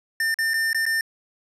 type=tone with dropouts; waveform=square; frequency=1800 Hz; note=A6; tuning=39 cents sharp; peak=-21 dBFS; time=0.2-1.01 s; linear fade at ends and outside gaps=2 ms; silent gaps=0.343-0.387 / 0.536-0.54 / 0.731-0.746 / 0.855-0.863 s; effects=resampled to 32000 Hz + 9-bit